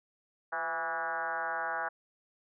sine tone with frequency modulation, 1142 Hz, D6, 49 cents flat, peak -31 dBFS, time 0.52-1.89 s, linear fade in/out 10 ms, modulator 159 Hz, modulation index 3.2, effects none

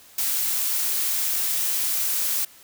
blue noise, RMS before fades -24 dBFS, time 0.18-2.45 s, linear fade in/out 5 ms, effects white hiss -50 dBFS RMS until 2.63 s

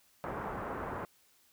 white low-pass noise, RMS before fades -39 dBFS, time 0.24-1.05 s, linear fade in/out 0 ms, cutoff 1300 Hz, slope 24 dB/octave, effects white hiss -67 dBFS RMS until 1.52 s

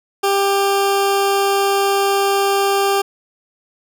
20% pulse tone, 396 Hz, G4, 18 cents sharp, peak -9 dBFS, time 0.23-3.02 s, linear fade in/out 10 ms, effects none

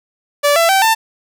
sawtooth tone with pitch steps, 579 / 668.9 / 772.9 / 892.9 Hz, D5 / E5 / G5 / A5, -25 / +25 / -25 / +25 cents, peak -6 dBFS, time 0.43-0.95 s, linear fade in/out 20 ms, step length 130 ms, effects none

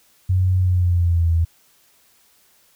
sine tone with pitch glide, 92.5 to 82.89 Hz, F#2 to E2, 0 to +10 cents, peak -14 dBFS, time 0.29-1.45 s, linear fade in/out 10 ms, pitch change -190 cents, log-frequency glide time 0.59-1.31 s, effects white hiss -57 dBFS RMS until 2.75 s

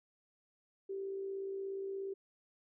sine tone with amplitude modulation, 389.7 Hz, G4, 10 cents flat, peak -36 dBFS, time 0.89-2.14 s, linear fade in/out 10 ms, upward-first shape sine, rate 56.9 Hz, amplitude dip 35%, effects none

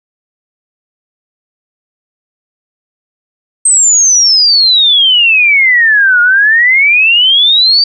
sine exponential two-way sweep, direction down then up, 8372 to 1419 to 4672 Hz, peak -4 dBFS, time 3.65-7.84 s, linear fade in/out 5 ms, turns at 6.21 s, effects none

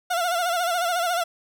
30% pulse tone with vibrato, 698.5 Hz, F5, in tune, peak -19 dBFS, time 0.1-1.24 s, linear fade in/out 10 ms, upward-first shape sine, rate 14 Hz, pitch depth 77 cents each way, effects none

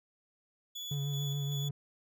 35% pulse tone with tremolo, 3422 Hz, A7, 49 cents flat, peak -37 dBFS, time 0.75-1.69 s, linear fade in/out 10 ms, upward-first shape square, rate 2.6 Hz, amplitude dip 35%
triangle tone with vibrato, 141.2 Hz, C#3, 32 cents sharp, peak -30 dBFS, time 0.91-1.71 s, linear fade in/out 5 ms, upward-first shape sine, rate 7 Hz, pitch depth 32 cents each way
effects none

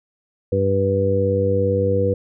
harmonic tone, 97.6 Hz, G2, 7 cents flat, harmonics 1 / 2 / 3 / 4 / 5, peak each -21 / -26 / -28 / -27 / -18 dBFS, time 0.52-2.14 s, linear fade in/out 5 ms, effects none

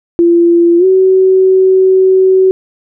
sine tone with pitch glide, 341.9 to 377.2 Hz, F4 to F#4, -37 to +33 cents, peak -4 dBFS, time 0.19-2.51 s, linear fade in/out 0 ms, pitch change +170 cents, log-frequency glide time 0.78-0.85 s, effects none

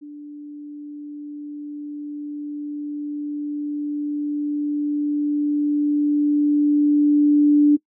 sine tone with level ramp, 293.7 Hz, D4, in tune, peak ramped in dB -34 to -10 dBFS, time 0.01-7.77 s, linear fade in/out 20 ms, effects noise-tail reverb RT60 0.1 s tail -22 dB re dry

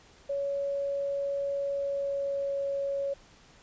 sine tone with pitch glide, 560 to 556.1 Hz, C#5 to C#5, +18 to +5 cents, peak -28 dBFS, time 0.29-3.14 s, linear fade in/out 10 ms, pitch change -13 cents, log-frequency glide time 1.68-2.63 s, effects pink hiss -57 dBFS RMS until 3.62 s + resampled to 16000 Hz

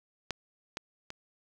clicks, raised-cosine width 0.2 ms, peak -15 / -18 / -23 dBFS, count 3, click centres 0.307 / 0.771 / 1.104 s, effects 8-bit

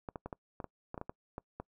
clicks, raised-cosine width 1 ms, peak -26 dBFS, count 12, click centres 0.088 / 0.158 / 0.26 / 0.328 / 0.602 / 0.643 / 0.944 / 0.978 / 1.014 / 1.095 / 1.381 / 1.6 s, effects noise-tail reverb RT60 0.1 s tail -25 dB re dry

